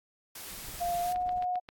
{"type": "noise", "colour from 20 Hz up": "white", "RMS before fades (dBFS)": -43, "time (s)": [0.35, 1.13], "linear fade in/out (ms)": 5}
{"type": "noise with tremolo", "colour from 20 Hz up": "brown", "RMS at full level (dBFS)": -45, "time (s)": [0.52, 1.45], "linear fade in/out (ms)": 0, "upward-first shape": "triangle", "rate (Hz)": 19, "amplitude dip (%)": 95}
{"type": "tone with pitch glide", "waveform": "sine", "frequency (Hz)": [698.5, 724.8], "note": ["F5", "F#5"], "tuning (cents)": [0, -36], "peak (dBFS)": -28, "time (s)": [0.8, 1.6], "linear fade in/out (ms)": 20, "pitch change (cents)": 64, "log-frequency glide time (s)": [1.02, 1.13]}
{"type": "click train", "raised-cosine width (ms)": 0.3, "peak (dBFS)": -29, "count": 5, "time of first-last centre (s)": [1.16, 1.688], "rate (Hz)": 7.57}
{"effects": ["AAC 64 kbps"]}